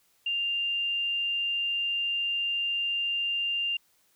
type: tone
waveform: sine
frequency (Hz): 2794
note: F7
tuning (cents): 0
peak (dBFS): -26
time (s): 0.26-3.77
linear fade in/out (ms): 5
effects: white hiss -67 dBFS RMS until 4.15 s